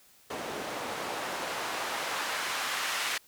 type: noise with band-pass filter sweep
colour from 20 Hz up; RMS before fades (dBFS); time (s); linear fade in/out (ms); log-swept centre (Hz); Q
white; -34; 0.3-3.18; 5; 430 to 1800; 0.84
effects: white hiss -60 dBFS RMS until 3.27 s